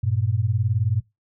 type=beating tone pair; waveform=sine; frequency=98.2 / 117.2 Hz; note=G2 / A#2; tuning=+4 / +10 cents; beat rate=19 Hz; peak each=-22 dBFS; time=0.03-1.01 s; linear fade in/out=10 ms; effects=noise-tail reverb RT60 0.2 s tail -20 dB re dry